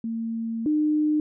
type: tone pair in turn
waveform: sine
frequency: 227.3 / 303.4 Hz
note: A#3 / D#4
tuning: -43 / -44 cents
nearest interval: perfect fourth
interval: 499 cents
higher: second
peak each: -26 / -19 dBFS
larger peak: second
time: 0.04-0.66 / 0.66-1.2 s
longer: first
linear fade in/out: 2 ms
effects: none